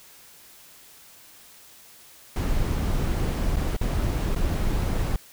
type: noise with dropouts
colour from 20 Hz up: brown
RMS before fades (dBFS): -24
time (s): 2.36-5.16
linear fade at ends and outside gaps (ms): 2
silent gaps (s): 3.559-3.568 / 3.766-3.812 / 4.349-4.361
effects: white hiss -50 dBFS RMS until 5.32 s